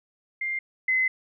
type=tone pair in turn; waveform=sine; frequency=2100 / 2043 Hz; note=C7 / C7; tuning=+6 / -42 cents; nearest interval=unison; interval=48 cents; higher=first; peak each=-26 / -20 dBFS; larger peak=second; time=0.41-0.59 / 0.88-1.08 s; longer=second; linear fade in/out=5 ms; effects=none